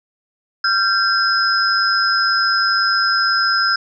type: tone cluster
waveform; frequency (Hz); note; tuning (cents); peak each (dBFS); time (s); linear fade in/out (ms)
sine; 1373 / 1572 / 5090; F6 / G6 / D#8; -30 / +4 / +39; -18; 0.64-3.76; 5
effects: none